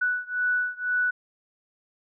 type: beating tone pair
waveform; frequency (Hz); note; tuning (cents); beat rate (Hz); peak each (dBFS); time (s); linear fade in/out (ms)
sine; 1480 / 1482; F#6 / F#6; 0 / +2; 2; -26 / -27; 0.01-1.11; 10
effects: none